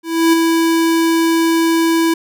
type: tone with ADSR envelope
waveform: square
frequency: 329.6 Hz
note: E4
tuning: in tune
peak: -8 dBFS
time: 0.03-2.14 s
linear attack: 300 ms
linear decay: 11 ms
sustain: -4 dB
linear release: 6 ms
effects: none